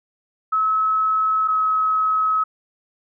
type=tone pair in turn; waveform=sine; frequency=1291 / 1281.3 Hz; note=E6 / E6; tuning=-37 / -50 cents; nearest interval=unison; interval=13 cents; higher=first; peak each=-16 / -16 dBFS; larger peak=neither; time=0.52-1.48 / 1.48-2.44 s; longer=neither; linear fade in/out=10 ms; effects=none